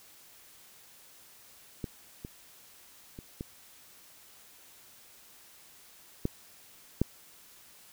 clicks, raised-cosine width 3 ms, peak -21 / -26 / -29 / -23 / -15 / -11 dBFS, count 6, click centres 1.842 / 2.249 / 3.189 / 3.409 / 6.254 / 7.016 s, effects white hiss -56 dBFS RMS until 7.92 s

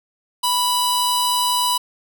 15% pulse tone with notch filter, 987.8 Hz, B5, in tune, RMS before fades -19 dBFS, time 0.43-1.78 s, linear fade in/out 10 ms, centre 2000 Hz, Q 0.91, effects none

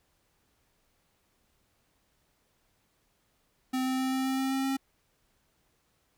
square tone with pitch steps, 258.3 / 259.8 / 261.3 / 262.8 / 264.3 / 265.9 / 267.4 / 269 Hz, C4 / C4 / C4 / C4 / C4 / C4 / C4 / C4, -22 / -12 / -2 / +8 / +18 / +28 / +38 / +48 cents, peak -28 dBFS, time 3.73-4.77 s, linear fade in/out 10 ms, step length 130 ms, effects pink hiss -72 dBFS RMS until 6.17 s

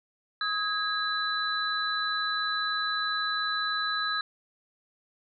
sine tone cluster, 1266 / 1646 / 3989 Hz, D#6 / G#6 / B7, +30 / -16 / +17 cents, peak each -31 dBFS, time 0.41-4.21 s, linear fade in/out 2 ms, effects none

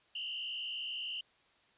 sine tone with frequency modulation, 2929 Hz, F#7, 18 cents flat, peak -37 dBFS, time 0.15-1.21 s, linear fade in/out 5 ms, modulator 60.6 Hz, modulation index 2.7, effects white hiss -68 dBFS RMS until 1.77 s + resampled to 8000 Hz

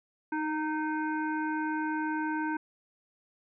harmonic tone with a mistuned harmonic, 308.1 Hz, D#4, 17 cents flat, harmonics 1 / 3 / 5 / 7 / 8, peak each -31 / -34 / -36 / -50 / -52 dBFS, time 0.32-2.57 s, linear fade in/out 5 ms, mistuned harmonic 1, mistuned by +16 cents, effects none

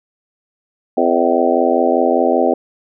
harmonic tone with a mistuned harmonic, 85.1 Hz, F2, 44 cents flat, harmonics 3 / 4 / 5 / 6 / 7 / 8 / 9, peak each -19 / -19 / -19 / -19 / -19 / -19 / -19 dBFS, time 0.97-2.54 s, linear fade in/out 5 ms, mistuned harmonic 8, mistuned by -57 cents, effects none

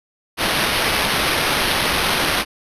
violet noise with sample-and-hold, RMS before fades -19 dBFS, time 0.37-2.45 s, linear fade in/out 50 ms, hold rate 7350 Hz, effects resampled to 32000 Hz

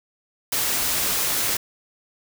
white noise, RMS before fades -23 dBFS, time 0.52-1.57 s, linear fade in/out 5 ms, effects none

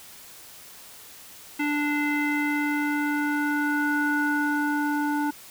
square tone with low-pass filter sweep, 293.7 Hz, D4, in tune, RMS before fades -25 dBFS, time 1.59-5.31 s, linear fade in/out 10 ms, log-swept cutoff 2300 to 1200 Hz, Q 5.2, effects white hiss -46 dBFS RMS until 5.5 s

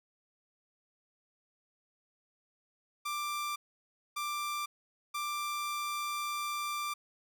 sawtooth tone bursts at uneven times, 1181 Hz, D6, 9 cents sharp, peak -30 dBFS, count 3, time 3.05-3.56 / 4.16-4.66 / 5.14-6.94 s, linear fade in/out 10 ms, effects 12-bit

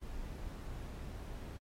brown noise, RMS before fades -44 dBFS, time 0.01-1.58 s, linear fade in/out 20 ms, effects AAC 48 kbps

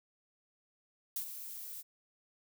violet noise with ADSR envelope, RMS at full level -35 dBFS, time 1.16-1.83 s, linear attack 4 ms, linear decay 84 ms, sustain -10 dB, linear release 30 ms, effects none

